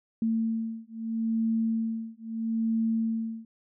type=beating tone pair; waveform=sine; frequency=224.8 / 225.57 Hz; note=A3 / A3; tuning=+37 / +43 cents; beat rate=0.77 Hz; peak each=-29 / -29 dBFS; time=0.22-3.45 s; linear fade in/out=2 ms; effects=none